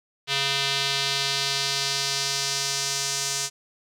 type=tone with band-pass filter sweep; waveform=square; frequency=138.59 Hz; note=C#3; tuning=in tune; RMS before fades=-26 dBFS; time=0.27-3.5 s; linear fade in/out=50 ms; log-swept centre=3500 to 6500 Hz; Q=1.9; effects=none